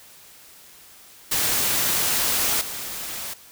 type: noise with level steps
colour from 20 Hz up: white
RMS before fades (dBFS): -22 / -32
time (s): 1.31-3.34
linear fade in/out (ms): 10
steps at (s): 2.61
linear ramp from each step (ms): 2
effects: white hiss -48 dBFS RMS until 3.51 s